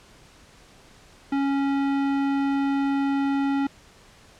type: tone with tanh clipping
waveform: sine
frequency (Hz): 276.9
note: C#4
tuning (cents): -2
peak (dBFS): -23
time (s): 1.32-3.67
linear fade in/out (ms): 5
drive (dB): 17
effects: pink hiss -52 dBFS RMS until 4.39 s + low-pass 8000 Hz 12 dB/octave